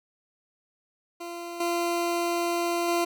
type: tone with level steps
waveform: 20% pulse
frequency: 343.7 Hz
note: F4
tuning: 28 cents flat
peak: -30 / -20 / -18 dBFS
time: 1.2-3.05 s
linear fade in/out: 10 ms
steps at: 1.6 / 2.88 s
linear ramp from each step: 5 ms
effects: none